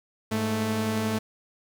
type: tone pair together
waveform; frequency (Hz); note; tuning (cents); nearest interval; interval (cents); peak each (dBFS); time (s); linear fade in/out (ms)
sawtooth; 104.37 / 220; G#2 / A3; +9 / 0; octave + minor second; 1291; -27 / -22; 0.31-1.19; 10
effects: 10-bit